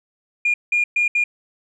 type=tone bursts at uneven times; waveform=sine; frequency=2421 Hz; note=D#7; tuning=48 cents flat; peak=-14 dBFS; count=4; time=0.45-0.54 / 0.72-0.84 / 0.96-1.08 / 1.15-1.24 s; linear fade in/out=5 ms; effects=tanh soft clip ceiling -11 dBFS